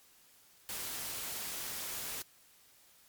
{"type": "noise", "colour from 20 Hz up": "white", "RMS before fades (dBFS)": -40, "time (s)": [0.69, 2.22], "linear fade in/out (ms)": 0, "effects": ["white hiss -63 dBFS RMS until 3.08 s", "MP3 96 kbps"]}